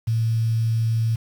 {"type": "tone with quantisation", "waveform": "sine", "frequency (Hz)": 113.3, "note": "A#2", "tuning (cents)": -49, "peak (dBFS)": -18, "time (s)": [0.07, 1.16], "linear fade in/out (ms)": 10, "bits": 7, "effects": []}